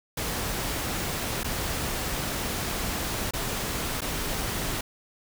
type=noise with dropouts; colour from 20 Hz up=pink; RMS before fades=-30 dBFS; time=0.17-4.81 s; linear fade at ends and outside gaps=5 ms; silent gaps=1.434-1.443 / 3.31-3.335 / 4.008-4.017 s; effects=none